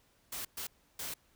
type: noise bursts at uneven times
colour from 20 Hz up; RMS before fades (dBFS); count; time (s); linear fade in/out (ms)
white; -40; 3; 0.32-0.45 / 0.57-0.67 / 0.99-1.14; 5
effects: pink hiss -69 dBFS RMS until 1.35 s